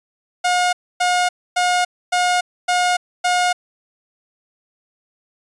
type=tone bursts; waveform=sawtooth; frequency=718 Hz; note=F5; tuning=48 cents sharp; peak=-11 dBFS; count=6; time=0.44-3.53 s; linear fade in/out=10 ms; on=290 ms; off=270 ms; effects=resampled to 22050 Hz

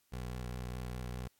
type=tone with vibrato; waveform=20% pulse; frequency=61.74 Hz; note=B1; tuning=in tune; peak=-34 dBFS; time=0.12-1.28 s; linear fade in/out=10 ms; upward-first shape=sine; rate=4.9 Hz; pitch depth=27 cents each way; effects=white hiss -74 dBFS RMS until 1.39 s + AAC 64 kbps

